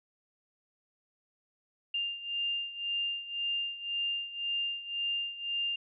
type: beating tone pair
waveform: sine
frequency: 2799 / 2800.9 Hz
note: F7 / F7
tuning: +3 / +4 cents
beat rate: 1.9 Hz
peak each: -33 / -37 dBFS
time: 1.94-5.76 s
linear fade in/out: 5 ms
effects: none